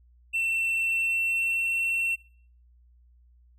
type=tone with pitch glide; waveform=triangle; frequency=2692 to 2709 Hz; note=E7 to E7; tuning=+36 to +47 cents; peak=-23 dBFS; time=0.33-2.16 s; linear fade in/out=20 ms; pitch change=+11 cents; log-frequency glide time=0.77-1.72 s; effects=noise-tail reverb RT60 0.5 s tail -19 dB re dry + added 60 Hz sine -55 dBFS peak until 3.58 s